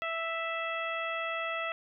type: harmonic tone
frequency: 659.3 Hz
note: E5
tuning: in tune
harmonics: 1 / 2 / 3 / 4 / 5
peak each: -37 / -36 / -38 / -38 / -45 dBFS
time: 0.02-1.72 s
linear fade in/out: 0 ms
effects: none